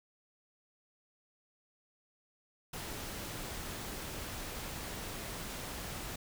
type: noise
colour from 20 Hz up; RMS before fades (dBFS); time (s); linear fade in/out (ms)
pink; -42; 2.73-6.16; 5
effects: none